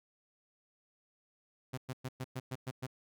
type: tone bursts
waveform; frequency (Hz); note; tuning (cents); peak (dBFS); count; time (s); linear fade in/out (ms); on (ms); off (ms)
sawtooth; 129.3; C3; -20; -33; 8; 1.73-2.868; 10; 46; 110
effects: none